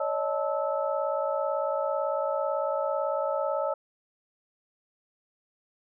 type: tone cluster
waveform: sine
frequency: 560 / 618 / 874 / 1305 Hz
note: C#5 / D#5 / A5 / E6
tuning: +18 / -12 / -12 / -18 cents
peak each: -29 / -30 / -34 / -34 dBFS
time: 0-3.74 s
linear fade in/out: 5 ms
effects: none